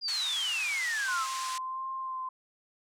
sine exponential sweep, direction down, 4918 to 1244.5 Hz, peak -29 dBFS, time 0.01-1.27 s, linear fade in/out 50 ms
white band-pass noise, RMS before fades -39 dBFS, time 0.08-1.58 s, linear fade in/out 2 ms, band 930 to 8000 Hz, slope 24 dB/octave
sine tone with vibrato, 1046.5 Hz, C6, in tune, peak -33 dBFS, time 1.08-2.29 s, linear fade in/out 5 ms, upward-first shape sine, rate 1.5 Hz, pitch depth 17 cents each way
effects none

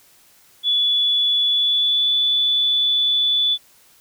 sine tone with pitch glide, 3428 to 3468 Hz, A7 to A7, -46 to -26 cents, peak -15 dBFS, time 0.63-3.58 s, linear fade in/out 50 ms, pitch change +20 cents, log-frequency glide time 1.49-2.11 s, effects white hiss -53 dBFS RMS until 4 s

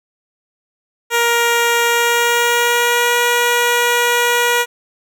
10% pulse tone with pitch glide, 470.7 to 480.3 Hz, A#4 to B4, +17 to -48 cents, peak -4 dBFS, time 1.1-4.66 s, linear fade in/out 50 ms, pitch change +35 cents, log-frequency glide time 1.86-3.15 s, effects none

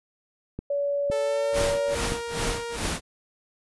click train, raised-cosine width 3 ms, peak -19 dBFS, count 4, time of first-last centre 0.59-2.121 s, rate 1.96 Hz
sine tone, 569 Hz, C#5, 45 cents sharp, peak -23 dBFS, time 0.7-1.95 s, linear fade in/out 5 ms
sawtooth tone with pitch glide, 440 to 468.9 Hz, A4 to A#4, 0 to +10 cents, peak -27 dBFS, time 1.11-2.77 s, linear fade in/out 10 ms, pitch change +110 cents, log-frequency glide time 1.22-1.74 s
pink noise with tremolo, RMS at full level -27 dBFS, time 1.52-3.01 s, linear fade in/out 50 ms, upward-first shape sine, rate 2.4 Hz, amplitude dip 100%
effects resampled to 24000 Hz

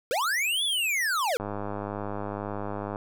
square linear two-way sweep, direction up then down, 435.3 to 3520 to 435.3 Hz, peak -25 dBFS, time 0.11-1.37 s, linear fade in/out 0 ms, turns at 0.64 s
click train, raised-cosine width 1 ms, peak -19 dBFS, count 160, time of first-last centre 1.4-2.959 s, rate 102 Hz
effects none

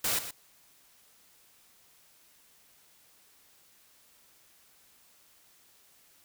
white noise with echo, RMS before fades -29 dBFS, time 0.04-0.19 s, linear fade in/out 5 ms, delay 120 ms, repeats 1, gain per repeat -11 dB, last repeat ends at 0.31 s, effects white hiss -62 dBFS RMS until 6.24 s

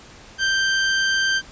sawtooth tone, 1568 Hz, G6, in tune, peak -14 dBFS, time 0.38-1.42 s, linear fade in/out 50 ms, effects pink hiss -44 dBFS RMS until 1.51 s + resampled to 16000 Hz

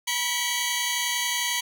20% pulse tone cluster, 967 / 1965 / 2270 / 3066 / 3277 Hz, B5 / B6 / C#7 / G7 / G#7, -37 / -9 / +41 / -39 / -24 cents, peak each -26 dBFS, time 0.07-1.61 s, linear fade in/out 10 ms, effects none

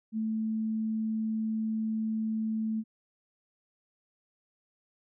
sine tone, 219.9 Hz, A3, 1 cent flat, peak -28 dBFS, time 0.12-2.84 s, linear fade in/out 50 ms, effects none

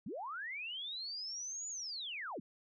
sine linear two-way sweep, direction up then down, 149.7 to 6990 to 149.7 Hz, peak -40 dBFS, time 0.06-2.4 s, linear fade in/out 5 ms, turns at 1.68 s, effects none

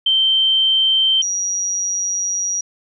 sine tone pair in turn, 3120 / 5755 Hz, G7 / F#8, -9 / -49 cents, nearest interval major seventh, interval 1060 cents, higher second, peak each -12 / -18 dBFS, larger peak first, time 0.06-1.22 / 1.22-2.61 s, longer second, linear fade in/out 5 ms, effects none

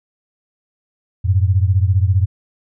sine beating tone pair, 90.6 / 105.6 Hz, F#2 / G#2, -36 / +29 cents, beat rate 15 Hz, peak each -13 / -16 dBFS, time 1.24-2.26 s, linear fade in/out 20 ms, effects none

